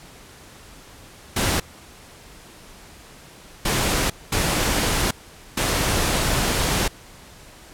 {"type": "noise bursts at uneven times", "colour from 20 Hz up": "pink", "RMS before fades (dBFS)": -21, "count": 4, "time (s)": [[1.36, 1.6], [3.65, 4.1], [4.32, 5.11], [5.57, 6.88]], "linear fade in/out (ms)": 5, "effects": ["pink hiss -45 dBFS RMS until 7.73 s", "low-pass 12000 Hz 12 dB/octave"]}